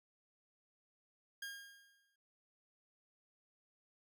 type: tone with exponential decay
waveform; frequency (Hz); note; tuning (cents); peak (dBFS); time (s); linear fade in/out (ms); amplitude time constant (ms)
sawtooth; 1620; G#6; -43; -38; 1.42-2.16; 5; 160
effects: none